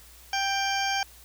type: harmonic tone with a mistuned harmonic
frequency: 787 Hz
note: G5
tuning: 7 cents sharp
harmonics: 1 / 2 / 3 / 4 / 6 / 7 / 8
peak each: -28 / -31 / -33 / -34 / -36 / -36 / -37 dBFS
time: 0.33-1.03 s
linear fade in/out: 2 ms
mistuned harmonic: 8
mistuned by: +26 cents
effects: added 60 Hz sine -53 dBFS peak until 1.24 s + white hiss -52 dBFS RMS until 1.24 s